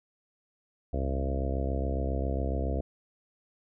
harmonic tone with a mistuned harmonic, 67.3 Hz, C2, 49 cents sharp, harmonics 1 / 2 / 3 / 4 / 5 / 6 / 7 / 8 / 9 / 10, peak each -29 / -38 / -40 / -38 / -41 / -42 / -40 / -40 / -43 / -40 dBFS, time 0.93-2.81 s, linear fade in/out 5 ms, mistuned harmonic 1, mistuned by +37 cents, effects none

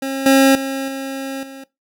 25% pulse tone with level steps, 270 Hz, C#4, 45 cents flat, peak -17 / -5 / -17 / -20 / -29 dBFS, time 0.02-1.64 s, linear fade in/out 5 ms, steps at 0.26 / 0.55 / 0.88 / 1.43 s, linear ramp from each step 2 ms, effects noise-tail reverb RT60 0.2 s tail -20 dB re dry

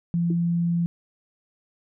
sine tone, 170.8 Hz, F3, 38 cents flat, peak -20 dBFS, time 0.14-0.86 s, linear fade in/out 0 ms
sine tone with exponential decay, 326.7 Hz, E4, 15 cents flat, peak -24 dBFS, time 0.3-0.38 s, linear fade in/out 5 ms, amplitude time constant 16 ms
effects none

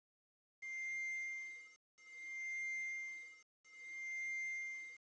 triangle tone with tremolo, 2101 Hz, C7, 7 cents sharp, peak -38 dBFS, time 0.62-4.97 s, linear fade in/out 10 ms, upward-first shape sine, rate 0.6 Hz, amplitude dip 100%, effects resampled to 16000 Hz + 11-bit

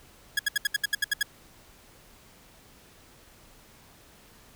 sawtooth tone bursts, 1667 Hz, G#6, 6 cents sharp, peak -18 dBFS, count 10, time 0.37-1.229 s, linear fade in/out 5 ms, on 22 ms, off 71 ms, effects pink hiss -55 dBFS RMS until 4.55 s

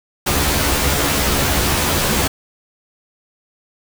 pink noise with comb filter, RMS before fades -17 dBFS, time 0.26-2.28 s, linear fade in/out 10 ms, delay 14 ms, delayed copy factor +0.9, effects none

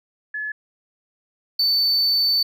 sine / triangle tone pair in turn, 1712 / 4523 Hz, A6 / C#8, -48 / +34 cents, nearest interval octave + perfect fourth, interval 1682 cents, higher second, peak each -25 / -15 dBFS, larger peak second, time 0.34-0.52 / 1.59-2.43 s, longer second, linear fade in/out 5 ms, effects none

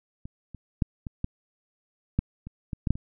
clicks, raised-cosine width 5 ms, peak -26 / -28 / -10 / -22 / -15 / -10 / -26 / -19 / -13 / -7 / -25 dBFS, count 11, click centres 0.255 / 0.547 / 0.822 / 1.068 / 1.244 / 2.19 / 2.47 / 2.732 / 2.872 / 2.906 / 2.955 s, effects none

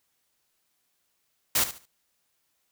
white noise with echo, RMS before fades -23 dBFS, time 1.55-1.64 s, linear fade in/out 5 ms, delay 72 ms, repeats 3, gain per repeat -12 dB, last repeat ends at 1.856 s, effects white hiss -74 dBFS RMS until 2.71 s

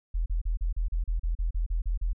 sine tone bursts, 41.42 Hz, E1, 9 cents sharp, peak -24 dBFS, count 13, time 0.14-2.132 s, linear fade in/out 10 ms, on 120 ms, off 36 ms, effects none

